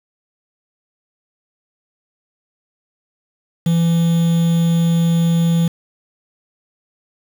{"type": "tone with quantisation", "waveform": "triangle", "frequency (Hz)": 167.6, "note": "E3", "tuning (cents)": 29, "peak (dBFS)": -10, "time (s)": [3.66, 5.68], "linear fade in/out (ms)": 5, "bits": 5, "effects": []}